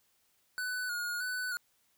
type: tone with vibrato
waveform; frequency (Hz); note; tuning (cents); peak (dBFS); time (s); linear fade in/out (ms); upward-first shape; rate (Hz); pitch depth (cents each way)
square; 1466; F#6; -16; -34; 0.58-1.57; 0; square; 1.6; 36
effects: white hiss -72 dBFS RMS until 1.97 s